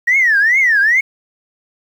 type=tone with vibrato; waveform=sine; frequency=1863 Hz; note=A#6; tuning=2 cents flat; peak=-8 dBFS; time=0.07-1.01 s; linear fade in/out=10 ms; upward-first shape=triangle; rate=2.4 Hz; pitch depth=300 cents each way; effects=tanh soft clip ceiling -5 dBFS + 7-bit